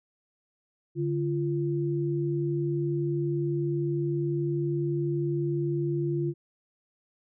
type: tone pair together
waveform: sine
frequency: 144.72 / 344.2 Hz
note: D3 / F4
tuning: -25 / -25 cents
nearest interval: octave + minor third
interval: 1500 cents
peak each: -28 dBFS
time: 0.95-6.34 s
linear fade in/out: 50 ms
effects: none